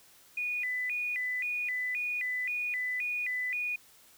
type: tone with vibrato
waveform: sine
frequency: 2217 Hz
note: C#7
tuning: in tune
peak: -30 dBFS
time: 0.37-3.76 s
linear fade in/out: 5 ms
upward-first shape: square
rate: 1.9 Hz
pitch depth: 180 cents each way
effects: white hiss -59 dBFS RMS until 4.17 s